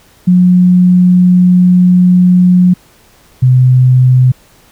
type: tone pair in turn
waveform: sine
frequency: 180.4 / 127.56 Hz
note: F#3 / C3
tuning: -44 / -44 cents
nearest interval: tritone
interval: 600 cents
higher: first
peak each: -3 dBFS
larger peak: neither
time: 0.27-2.74 / 3.42-4.32 s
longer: first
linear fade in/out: 10 ms
effects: pink hiss -45 dBFS RMS until 4.71 s